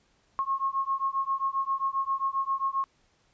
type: beating tone pair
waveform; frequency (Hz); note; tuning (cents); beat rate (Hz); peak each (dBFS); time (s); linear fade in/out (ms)
sine; 1080 / 1087.5; C#6 / C#6; -45 / -33; 7.5; -29; 0.39-2.84; 0
effects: pink hiss -67 dBFS RMS until 3.33 s + resampled to 16000 Hz